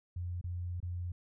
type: tone with dropouts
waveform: sine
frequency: 88.3 Hz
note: F2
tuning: 20 cents sharp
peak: -35 dBFS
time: 0.16-1.12 s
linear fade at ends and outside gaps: 5 ms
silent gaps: 0.413-0.44 / 0.803-0.827 s
effects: none